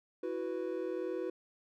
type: chord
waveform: triangle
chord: E suspended second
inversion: none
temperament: equal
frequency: 329.6 / 370 / 493.9 Hz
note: E4 / F#4 / B4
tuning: 0 / 0 / 0 cents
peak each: -38 / -36 / -37 dBFS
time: 0.23-1.3 s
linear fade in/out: 5 ms
effects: none